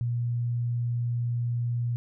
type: tone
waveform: sine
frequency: 119.6 Hz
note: A#2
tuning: 45 cents sharp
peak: -25 dBFS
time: 0.01-1.96 s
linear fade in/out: 0 ms
effects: none